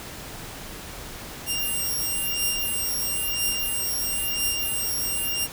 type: beating tone pair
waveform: 5% pulse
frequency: 2794 / 2795 Hz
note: F7 / F7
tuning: 0 / +1 cents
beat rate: 1 Hz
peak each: -18 dBFS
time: 1.46-5.48 s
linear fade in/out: 50 ms
effects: pink hiss -38 dBFS RMS until 5.52 s